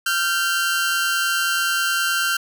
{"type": "tone pair together", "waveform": "sawtooth", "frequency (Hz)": [1384.5, 1554], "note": ["F6", "G6"], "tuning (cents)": [-15, -16], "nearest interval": "major second", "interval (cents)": 199, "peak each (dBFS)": -18, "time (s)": [0.06, 2.37], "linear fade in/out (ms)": 5, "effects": []}